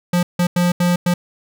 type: tone bursts at uneven times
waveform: square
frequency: 176.3 Hz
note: F3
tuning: 17 cents sharp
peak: -14 dBFS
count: 5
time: 0.13-0.23 / 0.39-0.47 / 0.56-0.72 / 0.8-0.96 / 1.06-1.14 s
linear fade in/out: 5 ms
effects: none